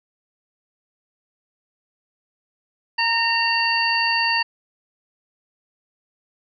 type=harmonic tone with a mistuned harmonic; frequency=917 Hz; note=A#5; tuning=29 cents flat; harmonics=1 / 2 / 3 / 5; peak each=-23 / -23 / -23 / -23 dBFS; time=2.98-4.43 s; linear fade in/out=10 ms; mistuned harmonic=1; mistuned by=+20 cents; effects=none